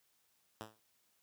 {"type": "tone with exponential decay", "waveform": "5% pulse", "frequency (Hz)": 108.9, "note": "A2", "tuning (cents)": -17, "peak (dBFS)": -30, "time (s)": [0.61, 0.8], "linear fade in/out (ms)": 0, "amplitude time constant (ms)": 40, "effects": ["white hiss -75 dBFS RMS until 1.22 s", "high-pass 60 Hz 12 dB/octave"]}